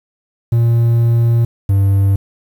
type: tone pair in turn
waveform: triangle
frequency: 116.9 / 98.3 Hz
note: A#2 / G2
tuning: +5 / +5 cents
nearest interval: minor third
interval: 300 cents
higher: first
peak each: -7 dBFS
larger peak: neither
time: 0.52-1.45 / 1.69-2.16 s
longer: first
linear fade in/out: 5 ms
effects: 7-bit